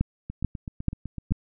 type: two click trains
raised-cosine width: 5 ms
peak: -21 / -10 dBFS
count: 9 / 4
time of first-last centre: 0.3-1.309 / 0.01-1.32 s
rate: 7.93 / 2.29 Hz
effects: none